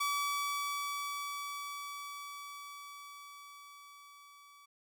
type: tone with level ramp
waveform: sawtooth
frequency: 1146 Hz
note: D6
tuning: 43 cents flat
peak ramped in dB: -27 to -53 dBFS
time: 0-4.66 s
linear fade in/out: 10 ms
effects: none